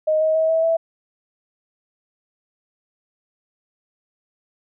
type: tone with pitch steps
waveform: sine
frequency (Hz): 622.3 / 631 / 639.8 / 648.7 / 657.8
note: D#5 / D#5 / D#5 / E5 / E5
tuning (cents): 0 / +24 / +48 / -28 / -4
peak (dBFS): -15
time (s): 0.07-0.77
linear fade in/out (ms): 10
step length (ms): 140
effects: none